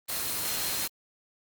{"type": "tone in noise", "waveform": "sine", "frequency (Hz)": 4186, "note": "C8", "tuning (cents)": 0, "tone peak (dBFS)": -39, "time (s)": [0.08, 0.88], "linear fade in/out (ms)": 20, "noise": "white", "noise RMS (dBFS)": -31, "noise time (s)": [0.08, 0.88], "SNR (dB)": -11, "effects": ["Opus 24 kbps"]}